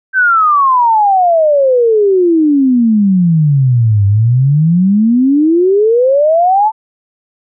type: exponential two-way sweep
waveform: sine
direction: down then up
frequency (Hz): 1568 to 98 to 894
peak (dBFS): -6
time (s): 0.13-6.72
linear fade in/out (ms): 50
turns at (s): 4.06
effects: none